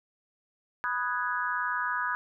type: chord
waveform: sine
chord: G# minor seventh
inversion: first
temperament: equal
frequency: 987.8 / 1244.5 / 1480 / 1661.2 Hz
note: B5 / D#6 / F#6 / G#6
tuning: 0 / 0 / 0 / 0 cents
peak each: -33 dBFS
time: 0.84-2.15 s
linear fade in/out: 0 ms
effects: none